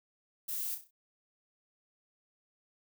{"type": "noise with echo", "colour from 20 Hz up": "violet", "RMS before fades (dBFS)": -37, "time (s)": [0.48, 0.75], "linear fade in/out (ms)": 10, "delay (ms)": 32, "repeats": 5, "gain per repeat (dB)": -7, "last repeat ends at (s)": 0.91, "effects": []}